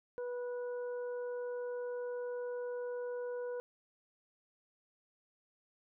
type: harmonic tone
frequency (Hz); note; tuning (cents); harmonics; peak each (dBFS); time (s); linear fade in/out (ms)
489.7; B4; -15; 1 / 2 / 3; -37 / -52 / -53; 0.18-3.6; 0
effects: none